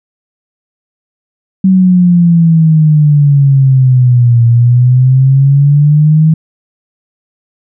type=exponential two-way sweep; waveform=sine; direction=down then up; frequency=190.9 to 116.7 to 159.7 Hz; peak=-3 dBFS; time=1.64-6.34 s; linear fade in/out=5 ms; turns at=4.45 s; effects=none